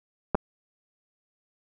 clicks, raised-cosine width 1 ms, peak -9 dBFS, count 2, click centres 0.347 / 0.352 s, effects none

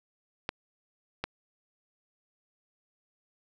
clicks, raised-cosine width 0.3 ms, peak -14 / -15 dBFS, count 2, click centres 0.491 / 1.24 s, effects none

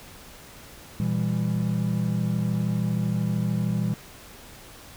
triangle chord, E diminished, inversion second, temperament just, 118.67 / 164.81 / 197.78 Hz, Bb2 / E3 / G3, +31 / 0 / +16 cents, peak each -25 dBFS, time 1-3.94 s, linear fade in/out 0 ms, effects pink hiss -46 dBFS RMS until 4.96 s

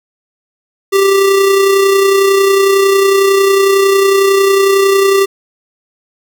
square tone with amplitude modulation, 392 Hz, G4, in tune, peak -6 dBFS, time 0.92-5.26 s, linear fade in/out 20 ms, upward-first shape sine, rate 31 Hz, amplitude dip 35%, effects none

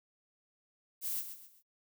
violet noise with echo, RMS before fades -36 dBFS, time 1.01-1.24 s, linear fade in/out 50 ms, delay 130 ms, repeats 3, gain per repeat -9 dB, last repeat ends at 1.63 s, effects noise-tail reverb RT60 0.1 s tail -25 dB re dry

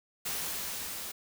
white noise with level ramp, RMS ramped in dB -34 to -40 dBFS, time 0.25-1.12 s, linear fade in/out 10 ms, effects none

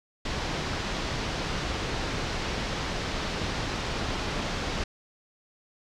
pink low-pass noise, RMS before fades -31 dBFS, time 0.25-4.84 s, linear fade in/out 5 ms, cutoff 5600 Hz, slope 24 dB/octave, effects none

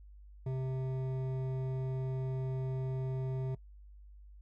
sine tone with hard clipping, 130.9 Hz, C3, 1 cent sharp, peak -35 dBFS, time 0.46-3.55 s, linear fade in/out 5 ms, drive 11 dB, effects noise-tail reverb RT60 0.1 s tail -22 dB re dry + added 50 Hz sine -51 dBFS peak until 4.41 s

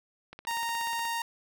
click train, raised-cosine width 0.3 ms, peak -28 dBFS, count 13, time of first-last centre 0.33-1.053 s, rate 16.6 Hz
sawtooth tone, 928 Hz, A#5, 8 cents flat, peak -26 dBFS, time 0.47-1.22 s, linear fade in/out 2 ms
effects none

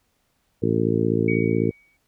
harmonic tone, 56 Hz, A1, 31 cents sharp, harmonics 2 / 3 / 4 / 5 / 6 / 7 / 8, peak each -26 / -26 / -26 / -26 / -26 / -26 / -26 dBFS, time 0.62-1.71 s, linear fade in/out 10 ms
sine tone with exponential decay, 2255 Hz, C#7, 29 cents sharp, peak -24 dBFS, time 1.28-1.97 s, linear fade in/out 5 ms, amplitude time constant 150 ms
effects pink hiss -69 dBFS RMS until 2.07 s

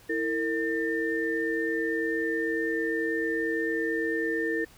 sine tone cluster, 327.6 / 456.6 / 1799 Hz, E4 / A#4 / A6, -11 / -36 / +38 cents, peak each -30 / -30 / -30 dBFS, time 0.09-4.65 s, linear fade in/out 10 ms, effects pink hiss -55 dBFS RMS until 4.77 s

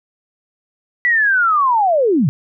sine linear sweep, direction down, 1975.5 to 116 Hz, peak -11 dBFS, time 1.05-2.29 s, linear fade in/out 0 ms, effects none

